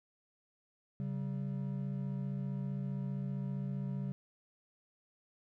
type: tone pair together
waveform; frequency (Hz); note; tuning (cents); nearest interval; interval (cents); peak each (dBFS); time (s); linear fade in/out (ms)
triangle; 137.04 / 192.3; C#3 / G3; -19 / -33; tritone; 586; -35 / -37; 1-4.12; 0
effects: none